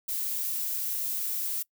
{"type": "noise", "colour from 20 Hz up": "violet", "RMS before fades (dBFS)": -31, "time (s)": [0.08, 1.63], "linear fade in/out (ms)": 10, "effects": ["noise-tail reverb RT60 0.1 s tail -23 dB re dry"]}